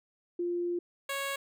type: tone pair in turn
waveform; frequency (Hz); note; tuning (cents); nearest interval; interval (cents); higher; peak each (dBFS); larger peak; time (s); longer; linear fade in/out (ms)
sine / 10% pulse; 349.2 / 552.6; F4 / C#5; 0 / -6; minor sixth; 794; second; -29 / -24; second; 0.39-0.79 / 1.09-1.36; first; 5
effects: none